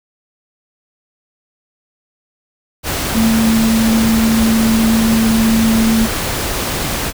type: tone in noise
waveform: sine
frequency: 224.1 Hz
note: A3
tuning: 32 cents sharp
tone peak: -10 dBFS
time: 3.13-6.09 s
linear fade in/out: 50 ms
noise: pink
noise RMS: -19 dBFS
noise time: 2.83-7.13 s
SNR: +6 dB
effects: none